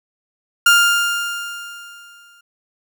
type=tone with exponential decay; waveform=30% pulse; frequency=1402 Hz; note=F6; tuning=6 cents sharp; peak=-5 dBFS; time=0.66-2.41 s; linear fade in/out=5 ms; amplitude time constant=380 ms; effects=none